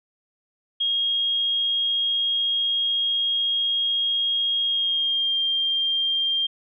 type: tone with pitch glide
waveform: sine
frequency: 3262 to 3191 Hz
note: G#7 to G7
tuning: -32 to +30 cents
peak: -20 dBFS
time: 0.8-6.47 s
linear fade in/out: 10 ms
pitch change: -38 cents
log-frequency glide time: 4.64-5.4 s
effects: none